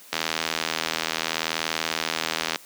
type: click train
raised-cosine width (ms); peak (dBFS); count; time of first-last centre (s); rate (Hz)
0.2; -6; 197; 0.13-2.559; 80.7
effects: white hiss -48 dBFS RMS until 2.65 s + high-pass 200 Hz 12 dB/octave